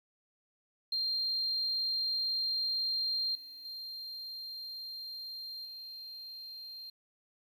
triangle tone with level steps, 4186 Hz, C8, in tune, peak -27 / -45 / -39 / -42 dBFS, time 0.92-6.9 s, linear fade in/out 5 ms, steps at 3.35 / 3.65 / 5.65 s, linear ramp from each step 2 ms, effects tanh soft clip ceiling -28 dBFS + 11-bit

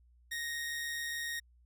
sawtooth tone with amplitude modulation, 1864.7 Hz, A#6, in tune, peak -31 dBFS, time 0.31-1.4 s, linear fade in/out 10 ms, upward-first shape sine, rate 147 Hz, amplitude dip 30%, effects added 60 Hz sine -61 dBFS peak until 1.65 s

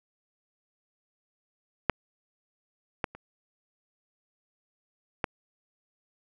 clicks, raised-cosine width 0.5 ms, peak -6 / -12 / -28 / -11 dBFS, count 4, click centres 1.897 / 3.042 / 3.15 / 5.242 s, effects none

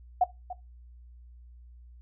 sine tone with echo, 729 Hz, F#5, 26 cents flat, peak -18 dBFS, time 0.21-0.24 s, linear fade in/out 5 ms, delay 290 ms, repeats 1, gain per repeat -15 dB, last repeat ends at 0.53 s, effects noise-tail reverb RT60 0.2 s tail -17 dB re dry + added 60 Hz sine -48 dBFS peak until 2.01 s

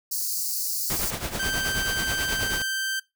white high-pass noise, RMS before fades -28 dBFS, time 0.11-1.11 s, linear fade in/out 10 ms, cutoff 4300 Hz, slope 96 dB/octave
pink noise with tremolo, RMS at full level -28 dBFS, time 0.9-2.62 s, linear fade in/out 0 ms, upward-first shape triangle, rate 9.3 Hz, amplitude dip 75%
sawtooth tone, 1561 Hz, G6, 8 cents flat, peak -22 dBFS, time 1.39-3 s, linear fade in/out 10 ms
effects noise-tail reverb RT60 0.2 s tail -21 dB re dry

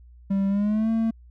triangle tone with pitch glide, 196 to 225.1 Hz, G3 to A3, 0 to +40 cents, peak -18 dBFS, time 0.3-1.11 s, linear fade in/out 10 ms, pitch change +240 cents, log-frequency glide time 0.48-0.9 s, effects added 60 Hz sine -46 dBFS peak until 1.3 s

